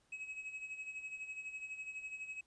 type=tone with tremolo; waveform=triangle; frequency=2559 Hz; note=D#7; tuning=48 cents sharp; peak=-39 dBFS; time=0.12-2.41 s; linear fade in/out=5 ms; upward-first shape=sine; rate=12 Hz; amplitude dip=65%; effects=pink hiss -74 dBFS RMS until 2.46 s + resampled to 22050 Hz